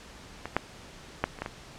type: clicks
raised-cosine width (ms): 0.5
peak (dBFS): -19 / -8 / -9 / -28 / -16 / -18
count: 6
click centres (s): 0.456 / 0.566 / 1.24 / 1.388 / 1.42 / 1.461
effects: pink hiss -48 dBFS RMS until 1.78 s + low-pass 7000 Hz 12 dB/octave